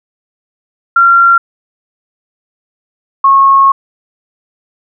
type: tone pair in turn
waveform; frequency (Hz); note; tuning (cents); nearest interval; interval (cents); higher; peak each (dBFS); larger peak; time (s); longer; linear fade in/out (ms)
sine; 1376 / 1092.1; F6 / C#6; -26 / -26; major third; 400; first; -3 / -3; neither; 0.96-1.38 / 3.24-3.72; second; 5
effects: none